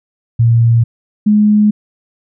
sine tone pair in turn, 116.3 / 210.1 Hz, A#2 / G#3, -4 / +20 cents, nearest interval minor seventh, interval 1024 cents, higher second, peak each -6 dBFS, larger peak neither, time 0.39-0.84 / 1.26-1.71 s, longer neither, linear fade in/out 10 ms, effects none

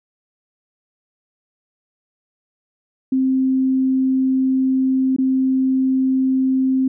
sine tone with dropouts, 262.4 Hz, C4, 5 cents sharp, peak -14 dBFS, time 3.12-6.88 s, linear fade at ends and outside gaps 5 ms, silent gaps 5.164-5.184 s, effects none

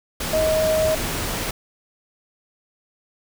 sine tone in noise, 630 Hz, D#5, 21 cents sharp, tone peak -17 dBFS, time 0.33-0.95 s, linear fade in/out 5 ms, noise pink, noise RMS -26 dBFS, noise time 0.2-1.51 s, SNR +6 dB, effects none

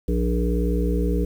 harmonic tone, 59.1 Hz, A#1, 24 cents sharp, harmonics 1 / 3 / 5 / 7 / 8, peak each -21 / -26 / -28 / -29 / -30 dBFS, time 0.08-1.25 s, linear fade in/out 5 ms, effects 8-bit

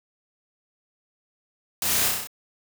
white noise with echo, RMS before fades -26 dBFS, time 1.82-2.08 s, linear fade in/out 2 ms, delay 32 ms, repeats 6, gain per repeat -2 dB, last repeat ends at 2.272 s, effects none

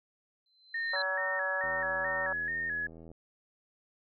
sine tone with exponential growth, 4072 Hz, C8, 48 cents flat, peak -32 dBFS, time 0.46-1.02 s, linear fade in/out 2 ms, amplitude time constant 120 ms
sine tone with vibrato, 1760 Hz, A6, in tune, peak -31 dBFS, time 0.74-2.87 s, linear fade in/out 5 ms, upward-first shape square, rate 2.3 Hz, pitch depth 71 cents each way
harmonic tone, 189.2 Hz, F#3, 39 cents sharp, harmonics 3 / 4 / 5 / 6 / 7 / 8, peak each -36 / -42 / -40 / -45 / -41 / -48 dBFS, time 0.93-2.33 s, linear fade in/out 5 ms
click train, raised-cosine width 2 ms, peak -37 dBFS, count 122, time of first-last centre 1.64-3.116 s, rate 82 Hz
effects none

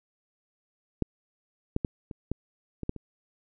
clicks, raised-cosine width 3 ms, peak -12 / -13 / -14 / -25 / -16 / -21 / -14 / -26 dBFS, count 8, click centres 1.023 / 1.764 / 1.848 / 2.112 / 2.316 / 2.833 / 2.894 / 2.963 s, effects none

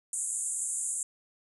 white band-pass noise, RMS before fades -33 dBFS, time 0.13-1.03 s, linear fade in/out 2 ms, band 7000 to 10000 Hz, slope 96 dB/octave, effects none

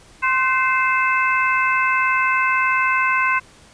harmonic tone with a mistuned harmonic, 523.3 Hz, C5, in tune, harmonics 2 / 3 / 4 / 5, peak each -19 / -21 / -22 / -23 dBFS, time 0.22-3.4 s, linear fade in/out 20 ms, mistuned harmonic 3, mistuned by -50 cents, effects pink hiss -48 dBFS RMS until 3.73 s + resampled to 22050 Hz

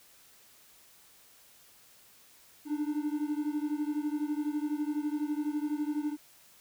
triangle beating tone pair, 293.7 / 305.7 Hz, D4 / D#4, 0 / -30 cents, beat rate 12 Hz, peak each -30 / -32 dBFS, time 2.65-6.17 s, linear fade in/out 50 ms, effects white hiss -59 dBFS RMS until 6.6 s

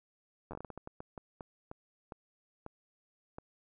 slowing click train, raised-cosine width 1 ms, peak -29 dBFS, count 17, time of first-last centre 0.51-3.384 s, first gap 10 ms, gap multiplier 1.33, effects none

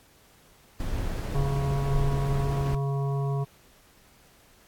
brown noise, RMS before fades -29 dBFS, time 0.8-2.75 s, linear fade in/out 2 ms
harmonic tone, 138.59 Hz, C#3, in tune, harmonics 1 / 3 / 5 / 7 / 8, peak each -25 / -35 / -39 / -42 / -43 dBFS, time 1.34-3.45 s, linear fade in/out 20 ms
effects pink hiss -58 dBFS RMS until 4.67 s + AAC 64 kbps

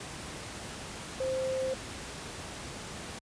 sine tone in noise, 523.3 Hz, C5, in tune, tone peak -29 dBFS, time 1.2-1.74 s, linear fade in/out 5 ms, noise pink, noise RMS -41 dBFS, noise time 0-3.19 s, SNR +9 dB, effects high-pass 60 Hz 12 dB/octave + resampled to 22050 Hz

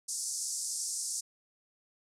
white band-pass noise, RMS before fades -36 dBFS, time 0.08-1.21 s, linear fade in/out 10 ms, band 5100 to 9700 Hz, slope 48 dB/octave, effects none

